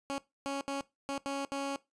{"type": "tone bursts at uneven times", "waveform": "15% pulse", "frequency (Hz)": 277, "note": "C#4", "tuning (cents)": -1, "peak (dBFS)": -27, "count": 6, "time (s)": [[0.1, 0.18], [0.46, 0.61], [0.68, 0.81], [1.09, 1.18], [1.26, 1.45], [1.52, 1.76]], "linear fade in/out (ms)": 0, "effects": ["noise-tail reverb RT60 0.2 s tail -19 dB re dry", "resampled to 22050 Hz"]}